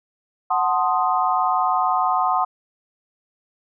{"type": "chord", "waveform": "sine", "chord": "F# diminished seventh", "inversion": "none", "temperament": "equal", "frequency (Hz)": [740, 880, 1046.5, 1244.5], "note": ["F#5", "A5", "C6", "Eb6"], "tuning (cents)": [0, 0, 0, 0], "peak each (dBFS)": [-21, -25, -22, -23], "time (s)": [0.5, 2.45], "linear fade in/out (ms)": 10, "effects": []}